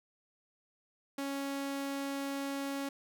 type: tone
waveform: sawtooth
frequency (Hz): 277.1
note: C#4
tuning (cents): -1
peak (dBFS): -31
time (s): 1.18-2.89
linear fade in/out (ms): 5
effects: none